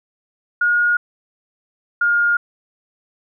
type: tone pair in turn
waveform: sine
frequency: 1435 / 1417.7 Hz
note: F6 / F6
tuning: +47 / +26 cents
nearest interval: unison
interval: 21 cents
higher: first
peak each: -13 dBFS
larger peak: neither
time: 0.61-0.97 / 2.01-2.37 s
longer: neither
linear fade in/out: 5 ms
effects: none